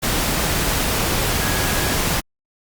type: tone in noise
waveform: sine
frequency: 1661.2 Hz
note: G#6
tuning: in tune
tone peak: -30 dBFS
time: 1.4-1.97 s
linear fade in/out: 20 ms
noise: pink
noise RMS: -20 dBFS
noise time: 0.02-2.21 s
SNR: -13 dB
effects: Opus 48 kbps